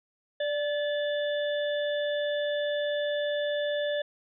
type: harmonic tone with a mistuned harmonic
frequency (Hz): 587.3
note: D5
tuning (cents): 0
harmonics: 1 / 3 / 5 / 6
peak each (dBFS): -27 / -36 / -46 / -38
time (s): 0.4-4.02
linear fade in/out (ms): 5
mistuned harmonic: 3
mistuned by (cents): -33
effects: none